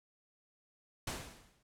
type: noise with exponential decay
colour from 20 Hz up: pink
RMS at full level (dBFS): -36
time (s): 1.07-1.63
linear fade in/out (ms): 5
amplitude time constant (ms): 120
effects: low-pass 11000 Hz 12 dB/octave